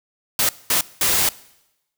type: noise bursts at uneven times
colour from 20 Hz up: white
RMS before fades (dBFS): -18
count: 3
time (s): 0.39-0.49 / 0.7-0.81 / 1.01-1.29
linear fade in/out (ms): 2
effects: noise-tail reverb RT60 0.9 s tail -21 dB re dry